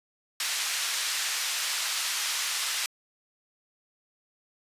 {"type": "band-pass noise", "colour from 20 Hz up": "white", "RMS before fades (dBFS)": -30, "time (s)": [0.4, 2.86], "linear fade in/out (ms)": 2, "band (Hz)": [1300, 6900], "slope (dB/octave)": 12, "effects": ["resampled to 32000 Hz"]}